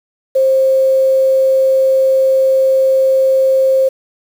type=tone with quantisation; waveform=sine; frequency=530 Hz; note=C5; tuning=22 cents sharp; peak=-8 dBFS; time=0.35-3.89 s; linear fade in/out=10 ms; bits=6; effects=none